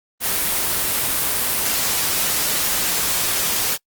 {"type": "noise", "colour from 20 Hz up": "white", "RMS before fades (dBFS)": -20, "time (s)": [0.2, 3.78], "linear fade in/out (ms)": 50, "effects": ["noise-tail reverb RT60 0.1 s tail -25 dB re dry", "Opus 24 kbps"]}